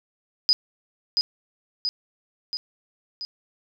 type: tone with echo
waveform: sine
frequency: 4978 Hz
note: D#8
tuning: in tune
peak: -14 dBFS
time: 0.49-0.53 s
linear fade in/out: 0 ms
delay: 680 ms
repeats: 4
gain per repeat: -4 dB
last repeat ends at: 3.25 s
effects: none